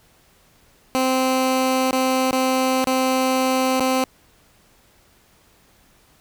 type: tone with dropouts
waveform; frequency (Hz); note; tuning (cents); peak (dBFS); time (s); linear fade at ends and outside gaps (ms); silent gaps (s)
15% pulse; 260.1; C4; -10; -11; 0.95-4.04; 0; 1.91-1.929 / 2.311-2.329 / 2.842-2.872 / 3.798-3.806
effects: pink hiss -56 dBFS RMS until 6.2 s